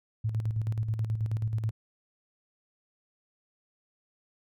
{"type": "tone with tremolo", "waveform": "sine", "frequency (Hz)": 110, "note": "A2", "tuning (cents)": 0, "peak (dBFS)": -25, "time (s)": [0.24, 1.71], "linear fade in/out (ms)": 10, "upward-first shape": "square", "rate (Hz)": 9.3, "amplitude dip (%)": 55, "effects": []}